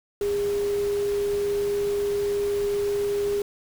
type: tone in noise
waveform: sine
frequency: 406.3 Hz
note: G#4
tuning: 38 cents flat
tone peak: -22 dBFS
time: 0.21-3.42 s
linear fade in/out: 2 ms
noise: pink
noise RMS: -39 dBFS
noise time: 0.21-3.42 s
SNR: +14 dB
effects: none